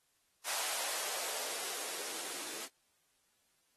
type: noise with band-pass filter sweep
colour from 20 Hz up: violet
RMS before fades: -40 dBFS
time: 0.44-2.69 s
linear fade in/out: 50 ms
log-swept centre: 730 to 300 Hz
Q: 1.9
effects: white hiss -75 dBFS RMS until 3.76 s + AAC 32 kbps